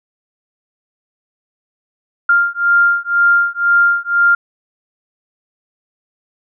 sine beating tone pair, 1396.9 / 1398.9 Hz, F6 / F6, 0 / +2 cents, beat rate 2 Hz, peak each -13 dBFS, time 2.29-4.35 s, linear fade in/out 5 ms, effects none

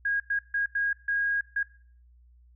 sine tone bursts at uneven times, 1637 Hz, G#6, 25 cents flat, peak -24 dBFS, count 6, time 0.05-0.2 / 0.3-0.39 / 0.54-0.66 / 0.75-0.93 / 1.08-1.41 / 1.56-1.63 s, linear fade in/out 5 ms, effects noise-tail reverb RT60 0.5 s tail -19 dB re dry + added 60 Hz sine -54 dBFS peak until 2.55 s

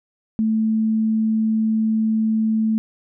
sine tone, 220 Hz, A3, in tune, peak -16 dBFS, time 0.39-2.78 s, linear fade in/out 0 ms, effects none

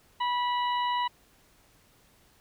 harmonic tone, 978 Hz, B5, 17 cents flat, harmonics 1 / 2 / 3 / 4, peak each -26 / -37 / -37 / -41 dBFS, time 0.2-1.08 s, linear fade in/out 10 ms, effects pink hiss -62 dBFS RMS until 2.4 s

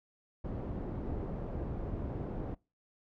pink low-pass noise, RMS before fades -38 dBFS, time 0.44-2.55 s, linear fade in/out 10 ms, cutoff 520 Hz, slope 12 dB/octave, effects noise-tail reverb RT60 0.3 s tail -25 dB re dry

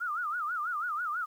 sine tone with vibrato, 1318.5 Hz, E6, in tune, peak -30 dBFS, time 0-1.26 s, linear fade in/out 20 ms, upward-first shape sine, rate 6.1 Hz, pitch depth 190 cents each way, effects 10-bit

